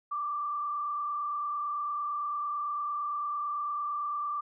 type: tone with frequency modulation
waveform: sine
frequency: 1175 Hz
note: D6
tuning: 1 cent sharp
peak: -30 dBFS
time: 0.11-4.41 s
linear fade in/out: 10 ms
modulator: 28.9 Hz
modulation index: 0.86
effects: none